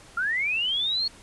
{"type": "linear sweep", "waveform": "sine", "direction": "up", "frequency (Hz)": [1354, 4375], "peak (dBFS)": -23, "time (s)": [0.17, 1.08], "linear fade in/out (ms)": 5, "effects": ["pink hiss -50 dBFS RMS until 1.22 s", "resampled to 24000 Hz"]}